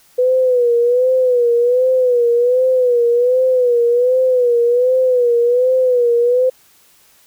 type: tone with vibrato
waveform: sine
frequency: 493.9 Hz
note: B4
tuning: in tune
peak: -10 dBFS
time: 0.18-6.5 s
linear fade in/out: 10 ms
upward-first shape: sine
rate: 1.3 Hz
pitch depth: 79 cents each way
effects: white hiss -51 dBFS RMS until 7.26 s